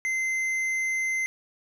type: tone with tanh clipping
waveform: sine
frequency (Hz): 2070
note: C7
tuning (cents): -19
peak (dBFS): -26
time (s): 0.05-1.26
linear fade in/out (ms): 0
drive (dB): 8
effects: none